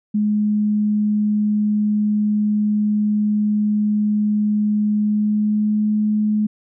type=tone with pitch glide; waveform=sine; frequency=210 to 212.1 Hz; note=G#3 to G#3; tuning=+19 to +37 cents; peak=-15 dBFS; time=0.14-6.47 s; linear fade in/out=10 ms; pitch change=+18 cents; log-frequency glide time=5.01-5.91 s; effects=none